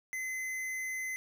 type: tone with hard clipping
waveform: sine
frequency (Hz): 2045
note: C7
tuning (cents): -40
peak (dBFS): -36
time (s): 0.13-1.16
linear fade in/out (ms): 0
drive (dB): 14
effects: none